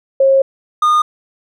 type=tone pair in turn; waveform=sine / triangle; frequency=540 / 1222.1 Hz; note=C#5 / D#6; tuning=-45 / -31 cents; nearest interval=octave + major second; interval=1414 cents; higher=second; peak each=-7 dBFS; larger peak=neither; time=0.2-0.42 / 0.82-1.02 s; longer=first; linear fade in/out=5 ms; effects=none